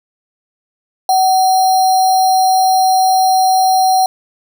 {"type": "tone with sample-and-hold", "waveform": "sine", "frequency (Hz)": 751, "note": "F#5", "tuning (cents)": 26, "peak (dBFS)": -8, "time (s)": [1.09, 4.06], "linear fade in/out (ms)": 2, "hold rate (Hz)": 4900, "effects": []}